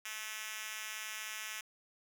5% pulse tone with high-pass filter, 216.4 Hz, A3, 29 cents flat, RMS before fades -43 dBFS, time 0.05-1.61 s, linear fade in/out 5 ms, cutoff 2200 Hz, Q 0.73, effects none

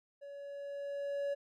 triangle tone with level ramp, 565 Hz, C#5, 33 cents sharp, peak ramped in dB -44 to -30 dBFS, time 0.21-1.35 s, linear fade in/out 20 ms, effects none

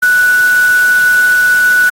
sine tone in noise, 1480 Hz, F#6, in tune, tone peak -6 dBFS, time 0.02-1.9 s, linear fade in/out 10 ms, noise white, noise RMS -24 dBFS, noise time 0.02-1.9 s, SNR +15 dB, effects AAC 48 kbps

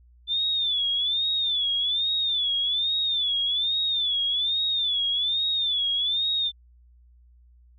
sine tone with vibrato, 3520 Hz, A7, in tune, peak -22 dBFS, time 0.27-6.52 s, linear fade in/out 50 ms, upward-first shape sine, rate 1.2 Hz, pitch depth 120 cents each way, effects added 60 Hz sine -52 dBFS peak until 7.78 s

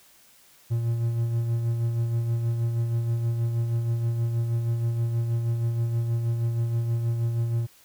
triangle tone with tremolo, 116.54 Hz, A#2, in tune, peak -19 dBFS, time 0.7-7.67 s, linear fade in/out 20 ms, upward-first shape sine, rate 6.3 Hz, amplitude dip 40%, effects white hiss -56 dBFS RMS until 7.84 s

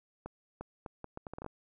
accelerating click train, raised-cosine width 1 ms, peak -27 dBFS, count 11, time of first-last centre 0.26-1.463 s, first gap 350 ms, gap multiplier 0.72, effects none

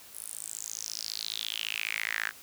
sawtooth tone with high-pass filter sweep, 54.6 Hz, A1, 13 cents flat, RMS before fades -36 dBFS, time 0.12-2.32 s, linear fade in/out 50 ms, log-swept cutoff 11000 to 1600 Hz, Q 5.8, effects white hiss -51 dBFS RMS until 2.42 s

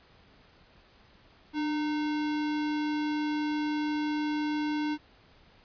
sine tone with sample-and-hold, 299 Hz, D4, 31 cents sharp, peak -27 dBFS, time 1.53-4.98 s, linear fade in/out 50 ms, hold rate 1225 Hz, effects pink hiss -59 dBFS RMS until 5.64 s + resampled to 11025 Hz

